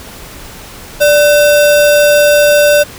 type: tone with sample-and-hold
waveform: sine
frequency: 587.3 Hz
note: D5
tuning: in tune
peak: -4 dBFS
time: 1-2.84 s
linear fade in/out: 20 ms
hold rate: 2100 Hz
effects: pink hiss -31 dBFS RMS until 2.98 s